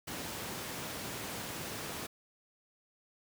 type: high-pass noise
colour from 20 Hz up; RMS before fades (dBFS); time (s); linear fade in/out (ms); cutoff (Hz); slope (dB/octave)
pink; -41; 0.07-2.07; 10; 110; 12
effects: none